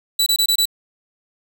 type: tone bursts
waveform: sawtooth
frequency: 3951 Hz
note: B7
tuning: in tune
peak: -11 dBFS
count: 5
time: 0.19-0.655 s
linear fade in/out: 5 ms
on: 73 ms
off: 25 ms
effects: none